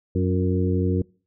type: harmonic tone with a mistuned harmonic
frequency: 92.5 Hz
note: F#2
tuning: in tune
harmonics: 1 / 2 / 3 / 4 / 5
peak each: -22 / -25 / -27 / -28 / -29 dBFS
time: 0.15-1.02 s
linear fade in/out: 5 ms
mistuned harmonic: 4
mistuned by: -41 cents
effects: noise-tail reverb RT60 0.4 s tail -25 dB re dry